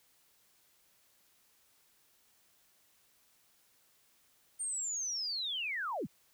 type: linear sweep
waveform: sine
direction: down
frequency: 8870 to 87.31 Hz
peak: -34 dBFS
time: 4.59-6.07 s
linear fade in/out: 20 ms
effects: white hiss -69 dBFS RMS until 6.33 s